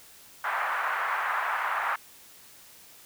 white band-pass noise, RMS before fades -29 dBFS, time 0.44-1.96 s, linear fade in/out 5 ms, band 830 to 1600 Hz, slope 24 dB/octave, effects white hiss -52 dBFS RMS until 3.05 s

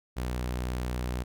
sawtooth tone, 61.74 Hz, B1, in tune, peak -26 dBFS, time 0.16-1.24 s, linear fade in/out 20 ms, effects none

